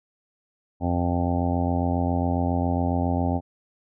harmonic tone, 87.31 Hz, F2, in tune, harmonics 1 / 2 / 3 / 4 / 5 / 6 / 7 / 8 / 9 / 10, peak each -25 / -29 / -26 / -37 / -39 / -37 / -33 / -35 / -31 / -39 dBFS, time 0.8-3.41 s, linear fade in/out 50 ms, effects none

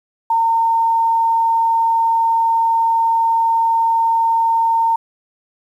sine tone, 912 Hz, A#5, 38 cents flat, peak -12 dBFS, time 0.3-4.96 s, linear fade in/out 5 ms, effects 8-bit

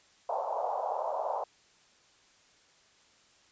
pink band-pass noise, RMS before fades -33 dBFS, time 0.29-1.44 s, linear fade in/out 5 ms, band 550 to 980 Hz, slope 48 dB/octave, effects white hiss -63 dBFS RMS until 3.51 s + resampled to 16000 Hz

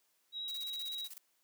sine tone with vibrato, 3845 Hz, B7, 47 cents flat, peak -38 dBFS, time 0.32-1.09 s, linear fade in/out 50 ms, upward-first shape sine, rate 12 Hz, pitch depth 10 cents each way
blue noise with tremolo, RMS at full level -48 dBFS, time 0.48-1.18 s, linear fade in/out 0 ms, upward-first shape square, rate 16 Hz, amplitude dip 80%
effects white hiss -75 dBFS RMS until 1.43 s + high-pass 200 Hz 12 dB/octave

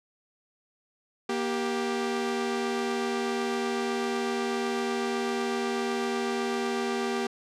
sawtooth tone pair together, 236.8 / 392 Hz, A#3 / G4, +27 / 0 cents, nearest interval major sixth, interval 873 cents, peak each -27 / -25 dBFS, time 1.29-7.27 s, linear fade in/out 5 ms, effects low-pass 7000 Hz 12 dB/octave

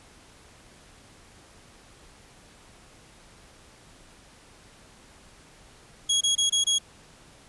25% pulse tone bursts, 3313 Hz, G#7, 5 cents flat, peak -17 dBFS, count 5, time 6.09-6.786 s, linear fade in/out 10 ms, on 120 ms, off 24 ms, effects pink hiss -53 dBFS RMS until 7.48 s + resampled to 24000 Hz

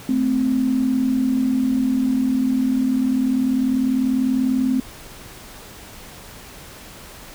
sine tone pair together, 220 / 260.2 Hz, A3 / C4, 0 / -9 cents, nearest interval minor third, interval 291 cents, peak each -23 / -17 dBFS, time 0.09-4.8 s, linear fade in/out 2 ms, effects pink hiss -40 dBFS RMS until 7.34 s

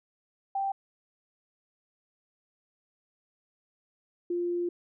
sine tone pair in turn, 784 / 349.2 Hz, G5 / F4, 0 / 0 cents, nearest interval octave + major second, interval 1400 cents, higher first, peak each -27 dBFS, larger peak neither, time 0.55-0.72 / 4.3-4.69 s, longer second, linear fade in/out 5 ms, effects none

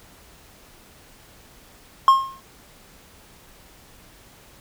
triangle tone with exponential decay, 1072 Hz, C6, 42 cents sharp, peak -5 dBFS, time 2.08-2.4 s, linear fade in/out 1 ms, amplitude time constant 68 ms, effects pink hiss -50 dBFS RMS until 4.6 s

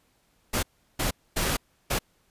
pink noise bursts at uneven times, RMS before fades -26 dBFS, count 4, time 0.53-0.63 / 0.99-1.11 / 1.36-1.57 / 1.9-1.99 s, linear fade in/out 10 ms, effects pink hiss -67 dBFS RMS until 2.3 s + resampled to 32000 Hz

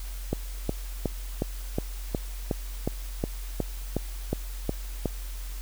click train, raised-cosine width 2 ms, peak -12 dBFS, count 14, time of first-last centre 0.33-5.057 s, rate 2.75 Hz, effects added 44 Hz sine -33 dBFS peak until 5.61 s + white hiss -46 dBFS RMS until 5.61 s

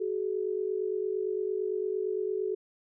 sine tone pair together, 376.4 / 425.2 Hz, F#4 / G#4, +30 / +41 cents, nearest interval major second, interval 211 cents, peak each -31 / -31 dBFS, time 0-2.55 s, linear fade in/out 10 ms, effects none

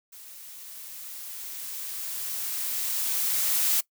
blue noise with level ramp, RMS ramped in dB -46 to -23 dBFS, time 0.12-3.81 s, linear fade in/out 10 ms, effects noise-tail reverb RT60 0.1 s tail -21 dB re dry

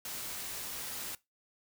white noise with amplitude modulation, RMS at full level -39 dBFS, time 0.05-1.15 s, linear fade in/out 2 ms, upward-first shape sine, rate 300 Hz, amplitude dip 30%, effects noise-tail reverb RT60 0.2 s tail -20 dB re dry

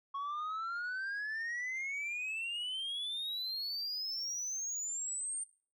sine exponential sweep, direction up, 1100 to 8870 Hz, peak -33 dBFS, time 0.14-5.44 s, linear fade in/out 10 ms, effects noise-tail reverb RT60 0.4 s tail -22 dB re dry + tanh soft clip ceiling -35 dBFS

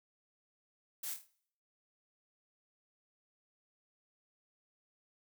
blue noise with echo, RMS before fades -41 dBFS, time 1.03-1.14 s, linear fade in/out 5 ms, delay 26 ms, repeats 5, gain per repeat -6 dB, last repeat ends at 1.27 s, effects noise-tail reverb RT60 0.6 s tail -20 dB re dry

